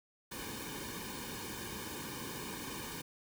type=noise with comb filter; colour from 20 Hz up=pink; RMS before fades=-43 dBFS; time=0.31-3.02 s; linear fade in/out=10 ms; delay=1.5 ms; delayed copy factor=-0.95; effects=none